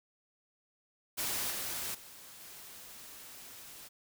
white noise with level steps, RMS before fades -35 / -38 / -52 / -50 dBFS, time 1.17-3.89 s, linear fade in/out 20 ms, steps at 1.5 / 1.94 / 2.4 s, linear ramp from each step 10 ms, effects none

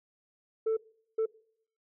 sine tone bursts at uneven times, 443.4 Hz, A4, 13 cents sharp, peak -23 dBFS, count 2, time 0.66-0.77 / 1.18-1.26 s, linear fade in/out 10 ms, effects noise-tail reverb RT60 0.6 s tail -23 dB re dry + tanh soft clip ceiling -24 dBFS

